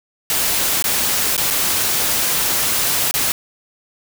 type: noise with dropouts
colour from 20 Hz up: white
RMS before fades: -18 dBFS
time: 0.3-3.32 s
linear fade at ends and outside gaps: 1 ms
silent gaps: 0.824-0.841 / 1.366-1.378 / 1.503-1.507 / 3.111-3.14 s
effects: none